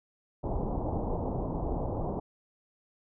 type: low-pass noise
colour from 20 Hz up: pink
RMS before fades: -32 dBFS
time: 0.43-2.2 s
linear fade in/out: 10 ms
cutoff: 930 Hz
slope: 48 dB/octave
effects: none